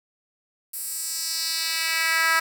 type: tone with high-pass filter sweep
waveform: 10% pulse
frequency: 325.8 Hz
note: E4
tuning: 20 cents flat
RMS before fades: -25 dBFS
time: 0.73-2.4 s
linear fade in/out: 10 ms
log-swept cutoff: 11000 to 1400 Hz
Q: 1.6
effects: 8-bit